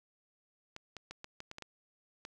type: clicks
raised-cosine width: 0.2 ms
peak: -27 dBFS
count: 9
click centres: 0.764 / 0.967 / 1.11 / 1.244 / 1.404 / 1.514 / 1.584 / 1.623 / 2.251 s
effects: none

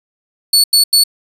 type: tone bursts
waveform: sawtooth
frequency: 4435 Hz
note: C#8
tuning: in tune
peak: -4 dBFS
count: 3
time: 0.53-1.038 s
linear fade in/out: 5 ms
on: 110 ms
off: 89 ms
effects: resampled to 32000 Hz

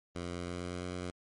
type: tone with pitch glide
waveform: 10% pulse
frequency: 87.4 to 89.81 Hz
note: F2 to F2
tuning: +2 to +49 cents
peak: -29 dBFS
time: 0.15-1.11 s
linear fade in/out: 10 ms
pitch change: +47 cents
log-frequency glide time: 0.31-0.92 s
effects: low-pass 10000 Hz 12 dB/octave + MP3 48 kbps

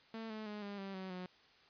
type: tone with pitch steps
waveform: sawtooth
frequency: 224.2 / 216.6 / 209.2 / 202.1 / 195.18 / 188.53 / 182.11 Hz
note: A3 / A3 / G#3 / G#3 / G3 / F#3 / F#3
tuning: +33 / -27 / +13 / -47 / -7 / +33 / -27 cents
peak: -39 dBFS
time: 0.14-1.26 s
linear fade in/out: 2 ms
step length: 160 ms
effects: white hiss -65 dBFS RMS until 1.69 s + resampled to 11025 Hz

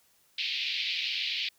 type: band-pass noise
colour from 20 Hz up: pink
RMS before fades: -32 dBFS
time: 0.38-1.49 s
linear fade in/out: 5 ms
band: 2300 to 4500 Hz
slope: 48 dB/octave
effects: white hiss -66 dBFS RMS until 1.58 s

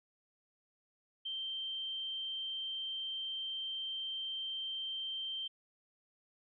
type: tone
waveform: sine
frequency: 3136 Hz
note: G7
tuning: in tune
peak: -37 dBFS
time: 1.25-5.48 s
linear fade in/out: 10 ms
effects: none

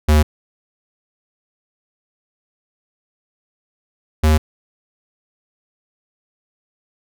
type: tone pair in turn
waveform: square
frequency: 76 / 77.46 Hz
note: D#2 / D#2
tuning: -40 / -7 cents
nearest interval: unison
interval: 33 cents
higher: second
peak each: -10 / -11 dBFS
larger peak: first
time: 0.08-0.23 / 4.23-4.38 s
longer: neither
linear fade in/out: 10 ms
effects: none

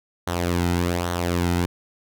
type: tone with flanger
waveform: sawtooth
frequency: 87.31 Hz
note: F2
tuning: in tune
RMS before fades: -23 dBFS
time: 0.27-1.66 s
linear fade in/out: 5 ms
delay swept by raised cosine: 0.4 to 1.8 ms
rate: 1.2 Hz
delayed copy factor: -0.6
effects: none

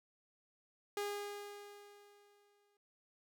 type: tone with exponential decay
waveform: sawtooth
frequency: 408.8 Hz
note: G#4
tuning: 27 cents flat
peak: -32 dBFS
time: 0.97-2.77 s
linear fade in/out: 2 ms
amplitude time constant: 390 ms
effects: none

